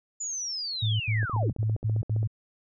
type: linear sweep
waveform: sine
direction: down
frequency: 7040 to 62.3 Hz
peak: -30 dBFS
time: 0.2-1.53 s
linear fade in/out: 10 ms
type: tone bursts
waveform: sine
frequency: 108.9 Hz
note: A2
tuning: 17 cents flat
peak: -23 dBFS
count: 6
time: 0.82-2.275 s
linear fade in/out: 10 ms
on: 180 ms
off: 75 ms
type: click train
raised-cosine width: 2 ms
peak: -25 dBFS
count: 16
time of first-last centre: 1.23-2.23 s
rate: 15 Hz
effects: none